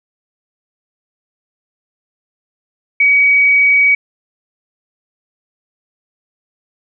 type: tone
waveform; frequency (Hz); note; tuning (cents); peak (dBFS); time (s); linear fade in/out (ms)
sine; 2264; C#7; +36; -7; 3-3.95; 5
effects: none